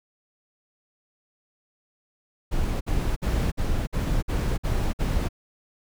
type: noise bursts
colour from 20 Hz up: brown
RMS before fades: -24 dBFS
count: 8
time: 2.51-5.288 s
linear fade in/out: 20 ms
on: 300 ms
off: 54 ms
effects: none